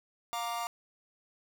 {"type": "chord", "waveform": "45% pulse", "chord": "Bb major", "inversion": "second", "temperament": "equal with one note detuned", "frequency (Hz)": [704.5, 932.3, 1174.7], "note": ["F5", "Bb5", "D6"], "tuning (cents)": [15, 0, 0], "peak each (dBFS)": [-37, -38, -38], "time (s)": [0.33, 0.67], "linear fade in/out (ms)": 0, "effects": []}